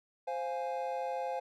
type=chord; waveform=triangle; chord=F minor; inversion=second; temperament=equal; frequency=523.3 / 698.5 / 830.6 Hz; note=C5 / F5 / Ab5; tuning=0 / 0 / 0 cents; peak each=-35 / -37 / -36 dBFS; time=0.27-1.4 s; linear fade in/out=10 ms; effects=none